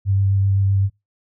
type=tone with vibrato; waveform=sine; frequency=98 Hz; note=G2; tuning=in tune; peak=-14 dBFS; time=0.05-0.9 s; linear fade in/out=50 ms; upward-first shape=square; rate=7.8 Hz; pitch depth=10 cents each way; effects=noise-tail reverb RT60 0.2 s tail -22 dB re dry